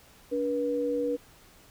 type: tone pair together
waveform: sine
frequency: 287.3 / 483.2 Hz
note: D4 / B4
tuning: -38 / -38 cents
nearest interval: major sixth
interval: 900 cents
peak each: -31 / -27 dBFS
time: 0.31-1.17 s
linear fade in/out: 20 ms
effects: pink hiss -56 dBFS RMS until 1.7 s